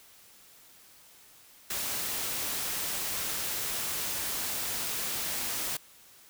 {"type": "noise", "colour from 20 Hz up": "white", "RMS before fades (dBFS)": -33, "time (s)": [1.7, 5.77], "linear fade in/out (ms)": 5, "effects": ["white hiss -56 dBFS RMS until 6.29 s"]}